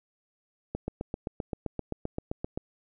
click train, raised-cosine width 2 ms, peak -18 dBFS, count 15, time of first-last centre 0.75-2.575 s, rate 7.67 Hz, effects none

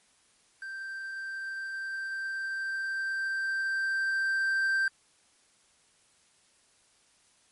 triangle tone with level ramp, 1568 Hz, G6, in tune, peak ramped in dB -35 to -22 dBFS, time 0.62-4.88 s, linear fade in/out 2 ms, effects white hiss -65 dBFS RMS until 7.51 s + MP3 48 kbps

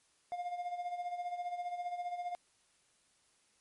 triangle tone with tremolo, 708 Hz, F5, 23 cents sharp, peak -32 dBFS, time 0.32-2.35 s, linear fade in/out 0 ms, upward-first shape sine, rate 15 Hz, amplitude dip 65%, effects white hiss -71 dBFS RMS until 3.6 s + MP3 48 kbps

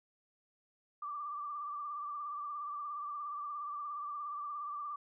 sine tone with vibrato, 1174 Hz, D6, 1 cent flat, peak -38 dBFS, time 1.02-4.96 s, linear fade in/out 5 ms, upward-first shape triangle, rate 17 Hz, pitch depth 55 cents each way, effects none

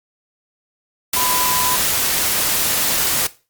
sine tone in noise, 1000 Hz, B5, 21 cents sharp, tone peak -22 dBFS, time 1.16-1.76 s, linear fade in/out 5 ms, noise white, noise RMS -18 dBFS, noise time 1.13-3.27 s, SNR -7 dB, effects noise-tail reverb RT60 0.3 s tail -17 dB re dry + Opus 48 kbps

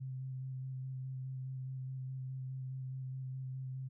sine tone with vibrato, 130.81 Hz, C3, in tune, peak -39 dBFS, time 0-3.89 s, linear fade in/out 20 ms, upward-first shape square, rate 4.8 Hz, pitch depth 13 cents each way, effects none

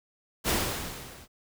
pink noise with level ramp, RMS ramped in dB -23 to -51 dBFS, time 0.44-1.28 s, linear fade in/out 50 ms, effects none

